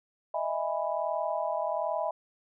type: chord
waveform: sine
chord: E major seventh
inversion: third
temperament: just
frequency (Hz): 618.1 / 659.3 / 824.1 / 988.9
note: D#5 / E5 / G#5 / B5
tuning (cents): -12 / 0 / -14 / +2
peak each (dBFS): -33 / -32 / -35 / -35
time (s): 0.34-2.11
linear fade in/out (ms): 5
effects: none